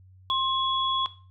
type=tone pair together; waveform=sine; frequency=1061 / 3368 Hz; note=C6 / G#7; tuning=+24 / +24 cents; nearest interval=octave + minor sixth; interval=2000 cents; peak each=-25 dBFS; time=0.3-1.06 s; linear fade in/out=0 ms; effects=noise-tail reverb RT60 0.4 s tail -17 dB re dry + added 93 Hz sine -50 dBFS peak until 1.3 s